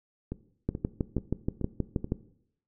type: two click trains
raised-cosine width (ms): 3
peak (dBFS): -14 / -20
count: 10 / 5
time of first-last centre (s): 0.69-2.121 / 0.32-2.044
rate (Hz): 6.29 / 2.32
effects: noise-tail reverb RT60 0.7 s tail -17 dB re dry